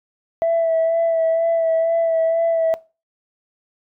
sine tone with vibrato, 659 Hz, E5, 1 cent flat, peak -13 dBFS, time 0.42-2.74 s, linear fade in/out 0 ms, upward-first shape sine, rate 2.1 Hz, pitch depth 22 cents each way, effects noise-tail reverb RT60 0.3 s tail -21 dB re dry + tanh soft clip ceiling -12 dBFS

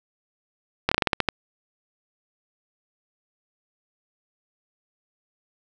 slowing click train, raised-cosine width 0.3 ms, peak -3 dBFS, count 9, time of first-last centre 0.89-1.288 s, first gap 25 ms, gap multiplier 1.19, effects none

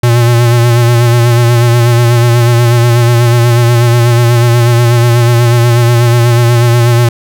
square tone with vibrato, 119.1 Hz, A#2, 38 cents sharp, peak -5 dBFS, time 0.03-7.09 s, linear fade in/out 5 ms, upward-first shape sine, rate 8.2 Hz, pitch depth 39 cents each way, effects none

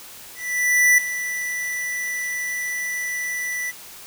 square tone with ADSR envelope, 1975.5 Hz, B6, in tune, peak -12 dBFS, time 0.35-3.72 s, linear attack 630 ms, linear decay 5 ms, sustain -13 dB, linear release 27 ms, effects white hiss -41 dBFS RMS until 4.06 s

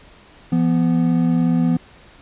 triangle tone pair together, 169.98 / 246.9 Hz, F3 / B3, -47 / 0 cents, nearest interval tritone, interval 647 cents, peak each -15 dBFS, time 0.52-1.77 s, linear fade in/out 5 ms, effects pink hiss -47 dBFS RMS until 2.21 s + resampled to 8000 Hz

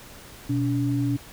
sine tone pair together, 123.47 / 285.6 Hz, B2 / D4, 0 / -48 cents, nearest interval octave + minor third, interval 1452 cents, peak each -24 dBFS, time 0.49-1.17 s, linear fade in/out 10 ms, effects pink hiss -45 dBFS RMS until 1.32 s

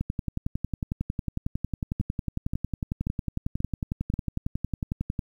two click trains, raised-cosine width 5 ms, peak -15 / -15 dBFS, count 58 / 5, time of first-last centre 0.01-5.192 / 2-4.139 s, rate 11 / 1.87 Hz, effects 9-bit

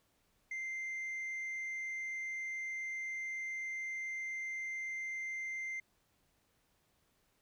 sine tone with frequency modulation, 2088 Hz, C7, 4 cents flat, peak -35 dBFS, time 0.51-5.8 s, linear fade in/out 5 ms, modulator 27.3 Hz, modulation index 0.25, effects tanh soft clip ceiling -37 dBFS + pink hiss -75 dBFS RMS until 7.41 s

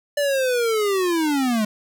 square linear sweep, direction down, 587.3 to 206.7 Hz, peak -19 dBFS, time 0.17-1.65 s, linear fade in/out 5 ms, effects none

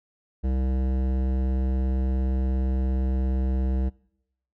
sine tone with hard clipping, 64.9 Hz, C2, 13 cents flat, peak -24 dBFS, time 0.43-3.9 s, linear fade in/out 20 ms, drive 15 dB, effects noise-tail reverb RT60 0.8 s tail -24 dB re dry

